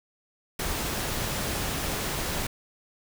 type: noise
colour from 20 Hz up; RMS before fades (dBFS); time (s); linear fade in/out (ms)
pink; -30; 0.59-2.47; 5
effects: none